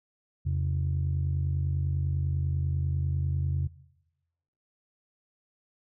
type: tone pair together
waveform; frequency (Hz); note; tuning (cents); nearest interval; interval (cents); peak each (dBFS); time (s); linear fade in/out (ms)
sine; 84.93 / 135; F2 / C#3; -48 / -45; minor sixth; 803; -26 / -28; 0.45-3.68; 20
effects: noise-tail reverb RT60 1.0 s tail -21 dB re dry + tanh soft clip ceiling -20 dBFS